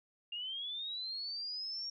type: linear sweep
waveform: sine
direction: up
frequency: 2794 to 5588 Hz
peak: -38 dBFS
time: 0.32-1.9 s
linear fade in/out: 5 ms
effects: none